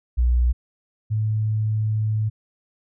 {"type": "tone pair in turn", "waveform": "sine", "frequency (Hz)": [60.6, 108.24], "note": ["B1", "A2"], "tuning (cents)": [-32, -28], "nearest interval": "minor seventh", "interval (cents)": 1004, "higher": "second", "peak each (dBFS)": [-15, -19], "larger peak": "first", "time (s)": [[0.17, 0.53], [1.1, 2.3]], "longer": "second", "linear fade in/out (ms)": 20, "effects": []}